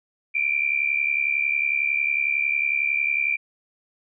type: tone pair together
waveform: sine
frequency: 2329 / 2400 Hz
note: D7 / D7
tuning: -15 / +37 cents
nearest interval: minor second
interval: 52 cents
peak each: -23 dBFS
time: 0.34-3.37 s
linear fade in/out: 20 ms
effects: none